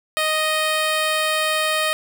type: tone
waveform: 10% pulse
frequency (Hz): 622.3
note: D#5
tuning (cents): 0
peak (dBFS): -10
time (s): 0.17-1.93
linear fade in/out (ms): 0
effects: none